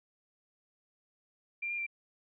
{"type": "tone with pitch steps", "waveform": "sine", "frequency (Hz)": [2378, 2402, 2359], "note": ["D7", "D7", "D7"], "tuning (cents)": [21, 38, 7], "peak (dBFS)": -33, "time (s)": [1.62, 1.866], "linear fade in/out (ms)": 10, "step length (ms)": 82, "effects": []}